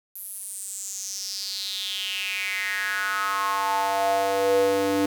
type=tone with high-pass filter sweep; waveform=square; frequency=98.1 Hz; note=G2; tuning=2 cents sharp; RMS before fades=-26 dBFS; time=0.15-5.06 s; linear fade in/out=5 ms; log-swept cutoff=12000 to 340 Hz; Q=5.5; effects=8-bit